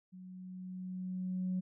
sine tone with level ramp, 184.3 Hz, F#3, 7 cents flat, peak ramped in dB -48 to -30 dBFS, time 0.12-1.61 s, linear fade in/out 20 ms, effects tanh soft clip ceiling -28 dBFS

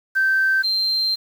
sine tone pair in turn, 1554 / 4149 Hz, G6 / C8, -16 / -15 cents, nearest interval octave + perfect fourth, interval 1701 cents, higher second, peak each -14 / -17 dBFS, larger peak first, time 0.15-0.63 / 0.63-1.16 s, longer second, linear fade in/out 20 ms, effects tanh soft clip ceiling -11 dBFS + 7-bit

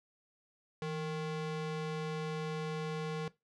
square ring-modulated tone, 311.1 Hz, D#4, in tune, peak -33 dBFS, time 0.82-3.28 s, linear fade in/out 2 ms, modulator 149 Hz, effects noise-tail reverb RT60 0.2 s tail -18 dB re dry + low-pass 5000 Hz 12 dB/octave

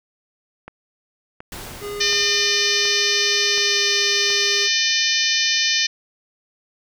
click train, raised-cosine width 0.5 ms, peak -20 dBFS, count 6, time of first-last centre 0.68-4.303 s, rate 1.38 Hz
pink noise with exponential decay, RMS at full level -32 dBFS, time 1.52-3.87 s, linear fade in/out 2 ms, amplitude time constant 510 ms
square tone with pitch glide, 410 to 406 Hz, G#4 to G#4, -22 to -39 cents, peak -28 dBFS, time 1.8-4.69 s, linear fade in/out 50 ms, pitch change -17 cents, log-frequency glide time 3.52-3.79 s
harmonic tone, 603 Hz, D5, 46 cents sharp, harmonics 3 / 4 / 5 / 6 / 7 / 8 / 9 / 10, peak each -25 / -25 / -25 / -25 / -25 / -25 / -25 / -25 dBFS, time 2-5.87 s, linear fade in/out 10 ms
effects none

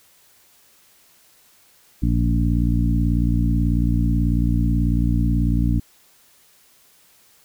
harmonic tone with a mistuned harmonic, 58.27 Hz, A#1, in tune, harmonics 1 / 2 / 3 / 4 / 5, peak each -19 / -22 / -24 / -25 / -26 dBFS, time 2.02-5.8 s, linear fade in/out 10 ms, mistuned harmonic 1, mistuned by -50 cents, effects white hiss -55 dBFS RMS until 7.44 s

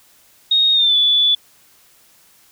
sine tone with pitch glide, 3729 to 3459 Hz, A#7 to A7, 0 to -30 cents, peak -11 dBFS, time 0.51-1.35 s, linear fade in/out 5 ms, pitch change -130 cents, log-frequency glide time 0.73-0.96 s, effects white hiss -52 dBFS RMS until 2.51 s

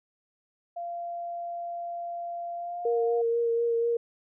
sine tone with pitch glide, 690 to 706.5 Hz, F5 to F5, -21 to +20 cents, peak -32 dBFS, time 0.76-3.22 s, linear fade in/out 10 ms, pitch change +41 cents, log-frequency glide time 2.56-2.88 s
sine tone with vibrato, 466.2 Hz, A#4, in tune, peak -23 dBFS, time 2.85-3.97 s, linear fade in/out 5 ms, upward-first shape sine, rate 4.1 Hz, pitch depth 16 cents each way
effects none

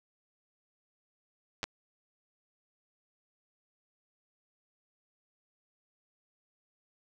clicks, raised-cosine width 0.2 ms, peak -16 / -16 dBFS, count 2, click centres 1.631 / 1.64 s, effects none

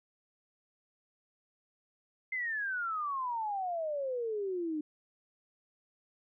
sine exponential sweep, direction down, 2093 to 296.9 Hz, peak -32 dBFS, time 2.32-4.81 s, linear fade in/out 5 ms, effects none

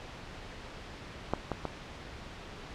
clicks, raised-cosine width 1 ms, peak -13 / -17 / -18 dBFS, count 3, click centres 1.336 / 1.517 / 1.653 s, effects pink hiss -45 dBFS RMS until 2.74 s + low-pass 4000 Hz 12 dB/octave

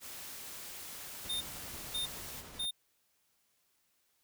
white noise, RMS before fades -46 dBFS, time 0-2.44 s, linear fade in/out 50 ms
pink noise with tremolo, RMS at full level -49 dBFS, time 1.24-2.66 s, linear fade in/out 10 ms, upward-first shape sine, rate 10 Hz, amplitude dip 30%
square tone bursts, 3638 Hz, A#7, 43 cents flat, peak -34 dBFS, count 3, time 1.29-2.71 s, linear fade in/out 10 ms, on 120 ms, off 530 ms
effects white hiss -75 dBFS RMS until 4.23 s

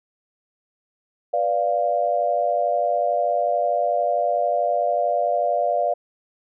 sine chord, B diminished, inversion none, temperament equal, 493.9 / 587.3 / 698.5 Hz, B4 / D5 / F5, 0 / 0 / 0 cents, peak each -27 / -22 / -21 dBFS, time 1.33-5.94 s, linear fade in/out 10 ms, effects none

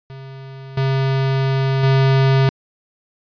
square tone with level steps, 134.4 Hz, C3, 47 cents sharp, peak -33 / -16 / -12 dBFS, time 0.1-2.49 s, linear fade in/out 0 ms, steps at 0.77 / 1.83 s, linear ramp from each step 5 ms, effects resampled to 11025 Hz

